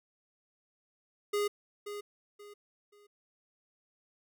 square tone with echo, 411.8 Hz, G#4, 15 cents flat, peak -29 dBFS, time 1.33-1.48 s, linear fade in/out 10 ms, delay 530 ms, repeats 3, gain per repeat -10 dB, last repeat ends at 3.07 s, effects none

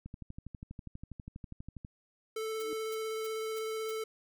click train, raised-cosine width 5 ms, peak -31 dBFS, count 23, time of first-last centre 0.06-1.849 s, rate 12.3 Hz
square tone with vibrato, 440 Hz, A4, in tune, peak -35 dBFS, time 2.36-4.04 s, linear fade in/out 5 ms, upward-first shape square, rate 16 Hz, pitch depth 8 cents each way
sine tone with exponential growth, 311.1 Hz, D#4, in tune, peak -38 dBFS, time 2.51-2.73 s, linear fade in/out 0 ms, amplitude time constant 47 ms
blue noise bursts, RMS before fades -48 dBFS, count 5, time 2.6-3.91 s, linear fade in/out 0 ms, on 22 ms, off 300 ms
effects none

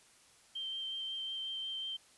sine tone with vibrato, 3136 Hz, G7, in tune, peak -37 dBFS, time 0.55-1.97 s, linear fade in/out 10 ms, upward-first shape sine, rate 5.5 Hz, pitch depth 11 cents each way, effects white hiss -63 dBFS RMS until 2.17 s + resampled to 24000 Hz

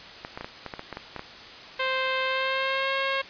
clicks, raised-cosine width 0.5 ms, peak -19 dBFS, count 11, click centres 0.249 / 0.375 / 0.41 / 0.445 / 0.663 / 0.738 / 0.794 / 0.927 / 0.971 / 1.163 / 1.194 s
10% pulse tone with pitch glide, 523 to 541.4 Hz, C5 to C#5, -1 to -41 cents, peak -16 dBFS, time 1.79-3.22 s, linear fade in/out 10 ms, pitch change +60 cents, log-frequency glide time 2.24-2.95 s
effects white hiss -43 dBFS RMS until 3.29 s + resampled to 11025 Hz

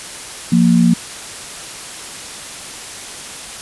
sine tone pair together, 174.52 / 233.1 Hz, F3 / A#3, -1 / 0 cents, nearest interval perfect fourth, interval 501 cents, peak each -11 dBFS, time 0.52-0.94 s, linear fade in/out 5 ms, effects white hiss -30 dBFS RMS until 3.61 s + resampled to 24000 Hz

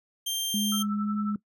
sawtooth tone, 3169 Hz, G7, 18 cents sharp, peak -24 dBFS, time 0.26-0.83 s, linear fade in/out 10 ms
sine tone with vibrato, 207.7 Hz, G#3, in tune, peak -26 dBFS, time 0.54-1.36 s, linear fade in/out 2 ms, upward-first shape triangle, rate 2 Hz, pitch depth 11 cents each way
sine tone with tremolo, 1321 Hz, E6, 3 cents sharp, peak -31 dBFS, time 0.72-1.35 s, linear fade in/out 2 ms, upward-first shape triangle, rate 11 Hz, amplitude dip 90%
effects noise-tail reverb RT60 0.1 s tail -19 dB re dry

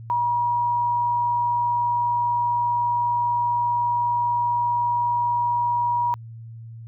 sine tone, 959 Hz, A#5, 49 cents sharp, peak -19 dBFS, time 0.1-6.14 s, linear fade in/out 0 ms, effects added 114 Hz sine -36 dBFS peak until 6.87 s

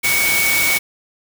sine tone in noise, 2239 Hz, C#7, 17 cents sharp, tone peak -16 dBFS, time 0.03-0.79 s, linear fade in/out 20 ms, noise white, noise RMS -19 dBFS, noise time 0.03-0.79 s, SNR 0 dB, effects none

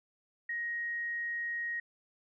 sine tone, 1880 Hz, A#6, 14 cents sharp, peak -33 dBFS, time 0.49-1.8 s, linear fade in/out 5 ms, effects none

